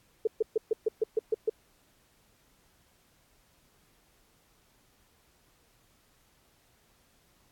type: tone bursts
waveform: sine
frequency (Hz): 440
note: A4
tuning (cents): 0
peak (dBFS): -22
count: 9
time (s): 0.25-1.497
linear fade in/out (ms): 5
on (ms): 23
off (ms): 130
effects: pink hiss -66 dBFS RMS until 7.51 s + AAC 64 kbps